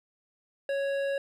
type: tone with hard clipping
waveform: sine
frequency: 554.4 Hz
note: C#5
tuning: in tune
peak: -29 dBFS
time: 0.69-1.18 s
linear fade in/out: 2 ms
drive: 11 dB
effects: none